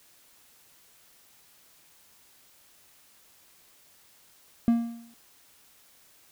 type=tone with exponential decay; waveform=triangle; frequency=233.1 Hz; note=A#3; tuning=in tune; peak=-14 dBFS; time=4.68-5.14 s; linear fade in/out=0 ms; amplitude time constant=100 ms; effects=white hiss -59 dBFS RMS until 6.31 s